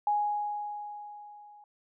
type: tone with level ramp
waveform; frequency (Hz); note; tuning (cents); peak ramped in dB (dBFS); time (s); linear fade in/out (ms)
sine; 830.6; G#5; 0; -23 to -51; 0.07-1.64; 2
effects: none